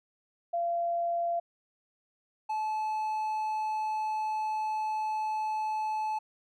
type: tone pair in turn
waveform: sine / triangle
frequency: 686 / 864.3 Hz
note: F5 / A5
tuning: -31 / -31 cents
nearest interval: major third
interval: 400 cents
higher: second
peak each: -27 dBFS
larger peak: neither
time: 0.53-1.4 / 2.49-6.19 s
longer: second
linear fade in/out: 10 ms
effects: none